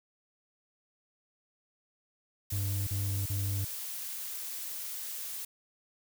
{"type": "noise", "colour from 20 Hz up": "blue", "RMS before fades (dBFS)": -39, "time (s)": [2.5, 5.45], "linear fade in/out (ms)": 5}
{"type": "tone bursts", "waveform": "triangle", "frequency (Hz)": 98.2, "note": "G2", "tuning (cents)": 4, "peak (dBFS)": -28, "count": 3, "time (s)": [2.52, 3.648], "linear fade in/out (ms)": 5, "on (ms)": 350, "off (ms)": 39}
{"effects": []}